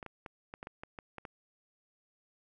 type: clicks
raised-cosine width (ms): 0.5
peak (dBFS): -28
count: 10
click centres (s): 0.028 / 0.063 / 0.262 / 0.539 / 0.629 / 0.671 / 0.835 / 0.988 / 1.183 / 1.252
effects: none